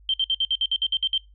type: tone bursts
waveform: sine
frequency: 3136 Hz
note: G7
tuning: in tune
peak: -19 dBFS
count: 11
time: 0.09-1.178 s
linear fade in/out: 2 ms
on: 48 ms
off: 56 ms
effects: noise-tail reverb RT60 0.2 s tail -22 dB re dry + added 50 Hz sine -49 dBFS peak until 1.34 s